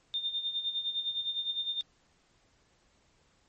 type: tone with tremolo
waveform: sine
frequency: 3623 Hz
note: A7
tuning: 50 cents sharp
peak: -28 dBFS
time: 0.14-1.81 s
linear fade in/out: 0 ms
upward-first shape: sine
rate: 9.8 Hz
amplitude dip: 70%
effects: pink hiss -68 dBFS RMS until 3.48 s + MP3 32 kbps